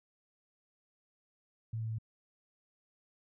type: tone with pitch steps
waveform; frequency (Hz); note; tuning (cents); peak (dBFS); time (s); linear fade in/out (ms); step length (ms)
sine; 112.3 / 111.65 / 111.01; A2 / A2 / A2; +36 / +26 / +16; -34; 1.73-1.985; 5; 85
effects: none